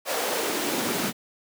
pink noise with high-pass filter sweep, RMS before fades -27 dBFS, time 0.05-1.13 s, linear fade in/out 50 ms, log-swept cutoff 580 to 200 Hz, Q 2, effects none

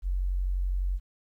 sine tone, 45.91 Hz, F#1, 13 cents flat, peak -25 dBFS, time 0.02-1 s, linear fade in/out 50 ms, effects 11-bit

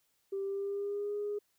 sine tone with pitch glide, 392 to 412.9 Hz, G4 to G#4, 0 to -10 cents, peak -32 dBFS, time 0.32-1.39 s, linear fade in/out 10 ms, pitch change +90 cents, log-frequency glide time 0.43-1.15 s, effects tanh soft clip ceiling -28 dBFS + white hiss -75 dBFS RMS until 1.58 s

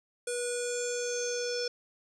square tone with low-pass filter sweep, 485.9 Hz, B4, 28 cents flat, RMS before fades -33 dBFS, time 0.27-1.68 s, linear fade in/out 5 ms, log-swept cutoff 8900 to 5400 Hz, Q 8.5, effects none

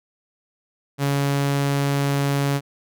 sawtooth tone, 140.6 Hz, C#3, 25 cents sharp, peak -15 dBFS, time 0.98-2.61 s, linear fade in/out 50 ms, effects none

